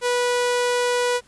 sawtooth tone, 489.5 Hz, B4, 15 cents flat, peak -15 dBFS, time 0.01-1.21 s, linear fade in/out 50 ms, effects pink hiss -55 dBFS RMS until 1.27 s + resampled to 24000 Hz

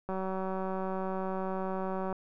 click train, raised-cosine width 1 ms, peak -22 dBFS, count 386, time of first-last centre 0.09-2.127 s, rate 189 Hz, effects none

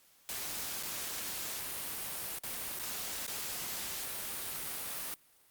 white noise with dropouts, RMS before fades -39 dBFS, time 0.29-5.14 s, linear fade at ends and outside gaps 0 ms, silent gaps 0.827-0.833 / 2.386-2.436 / 2.789-2.796 / 3.265-3.279 s, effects white hiss -65 dBFS RMS until 5.5 s + Opus 48 kbps

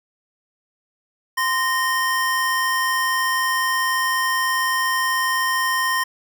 square tone pair together, 1036 / 1849.1 Hz, C6 / A#6, -17 / -15 cents, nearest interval minor seventh, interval 1002 cents, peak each -22 dBFS, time 1.37-6.04 s, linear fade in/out 10 ms, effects none

